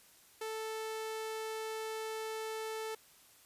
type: tone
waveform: sawtooth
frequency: 440 Hz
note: A4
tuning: in tune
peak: -34 dBFS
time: 0.41-2.95 s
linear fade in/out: 5 ms
effects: white hiss -62 dBFS RMS until 3.45 s + resampled to 32000 Hz